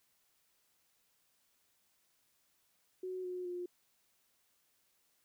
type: tone with pitch steps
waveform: sine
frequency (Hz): 370 / 362.6 / 355.3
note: F#4 / F#4 / F4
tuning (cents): 0 / -35 / +30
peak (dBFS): -38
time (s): 3.03-3.66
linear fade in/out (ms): 5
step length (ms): 210
effects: white hiss -75 dBFS RMS until 5.24 s